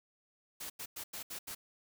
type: noise bursts at uneven times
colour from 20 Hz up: white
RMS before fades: -43 dBFS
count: 6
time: 0.6-0.7 / 0.79-0.86 / 0.96-1.04 / 1.13-1.23 / 1.3-1.39 / 1.47-1.55 s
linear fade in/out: 10 ms
effects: none